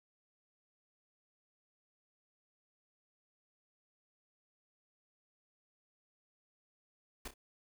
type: noise with echo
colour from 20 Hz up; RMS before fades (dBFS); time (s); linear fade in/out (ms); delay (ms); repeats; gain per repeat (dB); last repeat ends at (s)
pink; -43; 7.25-7.28; 5; 30; 2; -10; 7.34
effects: none